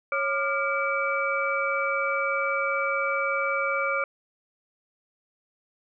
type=tone cluster; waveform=sine; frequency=551 / 1196 / 1401 / 2298 Hz; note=C#5 / D6 / F6 / D7; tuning=-11 / +31 / +5 / -38 cents; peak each=-29 dBFS; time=0.12-4.04 s; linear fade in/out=2 ms; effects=none